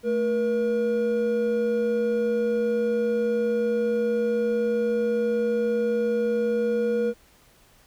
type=tone pair together; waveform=triangle; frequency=220.2 / 477.5 Hz; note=A3 / A#4; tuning=+2 / +42 cents; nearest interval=octave + minor second; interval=1340 cents; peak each=-26 / -20 dBFS; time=0.03-7.14 s; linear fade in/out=50 ms; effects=pink hiss -57 dBFS RMS until 7.86 s